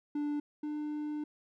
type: tone pair in turn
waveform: triangle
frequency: 293.7 / 299.5 Hz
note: D4 / D4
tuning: 0 / +34 cents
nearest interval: unison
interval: 34 cents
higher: second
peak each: -29 / -32 dBFS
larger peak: first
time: 0.15-0.4 / 0.63-1.24 s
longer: second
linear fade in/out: 5 ms
effects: none